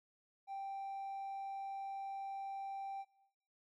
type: tone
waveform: triangle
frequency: 784 Hz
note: G5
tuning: in tune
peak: -38 dBFS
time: 0.47-3.05 s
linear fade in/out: 50 ms
effects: noise-tail reverb RT60 0.8 s tail -20 dB re dry + tanh soft clip ceiling -37 dBFS